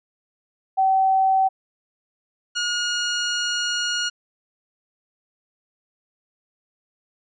sine / 15% pulse tone pair in turn, 766 / 1436 Hz, G5 / F6, -40 / +48 cents, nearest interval major seventh, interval 1088 cents, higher second, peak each -15 dBFS, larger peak neither, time 0.77-1.49 / 2.55-4.1 s, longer second, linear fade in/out 20 ms, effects resampled to 16000 Hz

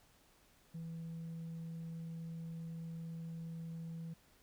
sine tone, 164.81 Hz, E3, in tune, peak -40 dBFS, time 0.74-4.14 s, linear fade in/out 10 ms, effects tanh soft clip ceiling -41 dBFS + pink hiss -68 dBFS RMS until 4.42 s

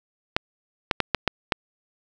clicks, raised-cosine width 0.3 ms, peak -3 dBFS, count 6, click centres 0.365 / 0.912 / 1.003 / 1.147 / 1.277 / 1.522 s, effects none

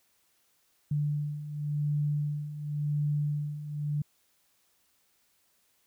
sine beating tone pair, 146.83 / 147.75 Hz, D3 / D3, 0 / +11 cents, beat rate 0.92 Hz, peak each -34 / -29 dBFS, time 0.91-4.02 s, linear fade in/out 5 ms, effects white hiss -70 dBFS RMS until 5.86 s

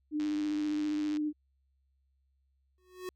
sine tone with vibrato, 301.4 Hz, D4, 45 cents sharp, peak -29 dBFS, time 0.11-1.33 s, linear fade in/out 50 ms, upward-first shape sine, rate 15 Hz, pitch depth 17 cents each way
click train, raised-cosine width 0.2 ms, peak -29 dBFS, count 99, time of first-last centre 0.2-1.17 s, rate 101 Hz
square tone with exponential growth, 366.9 Hz, F#4, 15 cents flat, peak -35 dBFS, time 2.78-3.09 s, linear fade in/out 1 ms, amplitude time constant 67 ms
effects added 67 Hz sine -70 dBFS peak until 3.15 s

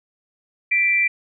sine tone pair together, 1975.5 / 2352 Hz, B6 / D7, 0 / +2 cents, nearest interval minor third, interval 302 cents, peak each -22 / -16 dBFS, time 0.71-1.08 s, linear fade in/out 10 ms, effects none

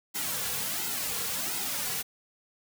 white noise with flanger, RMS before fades -32 dBFS, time 0.14-2.03 s, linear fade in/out 20 ms, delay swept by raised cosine 1.7 to 3.3 ms, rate 1.4 Hz, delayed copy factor -0.75, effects none

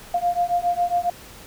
sine beating tone pair, 698.5 / 705.8 Hz, F5 / F5, 0 / +18 cents, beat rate 7.3 Hz, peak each -22 dBFS, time 0.14-1.1 s, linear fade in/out 5 ms, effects pink hiss -43 dBFS RMS until 1.46 s

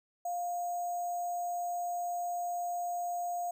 sine tone with sample-and-hold, 702 Hz, F5, 9 cents sharp, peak -32 dBFS, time 0.25-3.51 s, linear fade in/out 5 ms, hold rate 7350 Hz, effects none

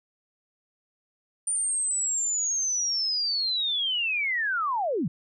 sine linear sweep, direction down, 9170 to 128.8 Hz, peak -24 dBFS, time 1.47-5.08 s, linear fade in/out 5 ms, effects none

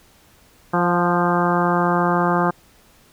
harmonic tone with a mistuned harmonic, 174.61 Hz, F3, in tune, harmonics 1 / 2 / 3 / 4 / 5 / 6 / 7 / 8 / 9, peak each -21 / -23 / -26 / -24 / -24 / -25 / -24 / -31 / -29 dBFS, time 0.73-2.51 s, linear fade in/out 10 ms, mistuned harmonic 4, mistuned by +24 cents, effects pink hiss -53 dBFS RMS until 3.12 s

